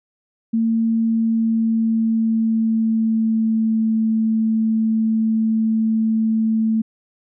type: tone with pitch glide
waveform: sine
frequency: 226.3 to 221.6 Hz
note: A3 to A3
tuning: +49 to +13 cents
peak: -15 dBFS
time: 0.53-6.82 s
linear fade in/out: 10 ms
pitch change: -36 cents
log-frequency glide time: 0.92-3.94 s
effects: none